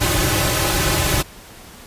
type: noise with comb filter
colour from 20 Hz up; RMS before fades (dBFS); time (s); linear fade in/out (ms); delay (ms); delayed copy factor
pink; -18; 0-1.23; 20; 4.3; -1
effects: pink hiss -41 dBFS RMS until 1.86 s + resampled to 32000 Hz